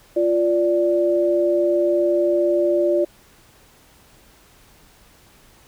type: tone pair together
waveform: sine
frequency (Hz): 348.1 / 585.4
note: F4 / D5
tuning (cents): -6 / -6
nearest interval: major sixth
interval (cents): 900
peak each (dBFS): -18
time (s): 0.16-3.05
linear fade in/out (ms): 10
effects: pink hiss -52 dBFS RMS until 5.67 s